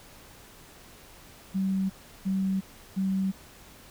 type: tone bursts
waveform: sine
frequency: 191.6 Hz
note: G3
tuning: 39 cents flat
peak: -24 dBFS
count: 3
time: 1.54-3.32 s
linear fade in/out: 20 ms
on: 360 ms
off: 350 ms
effects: pink hiss -51 dBFS RMS until 3.9 s